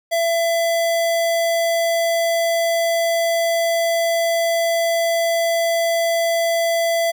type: tone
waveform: square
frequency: 670 Hz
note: E5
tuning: 28 cents sharp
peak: -17 dBFS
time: 0.11-7.12 s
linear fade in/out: 20 ms
effects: none